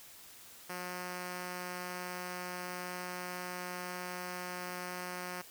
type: tone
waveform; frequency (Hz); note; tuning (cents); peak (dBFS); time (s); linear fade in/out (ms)
5% pulse; 179.9; F#3; -48; -28; 0.69-5.42; 10
effects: white hiss -54 dBFS RMS until 5.5 s